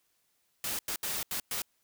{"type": "noise bursts at uneven times", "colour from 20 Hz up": "white", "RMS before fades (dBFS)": -34, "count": 5, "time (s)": [[0.64, 0.79], [0.88, 0.96], [1.03, 1.23], [1.31, 1.4], [1.51, 1.62]], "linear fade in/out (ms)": 2, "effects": ["white hiss -74 dBFS RMS until 1.83 s"]}